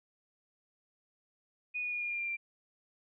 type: tone with pitch steps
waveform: sine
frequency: 2475 / 2456 / 2438 / 2420 / 2402 / 2384 / 2366 Hz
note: D#7 / D#7 / D#7 / D#7 / D7 / D7 / D7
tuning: -10 / -23 / -36 / -49 / +38 / +25 / +12 cents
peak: -33 dBFS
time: 1.74-2.37 s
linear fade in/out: 20 ms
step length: 90 ms
effects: none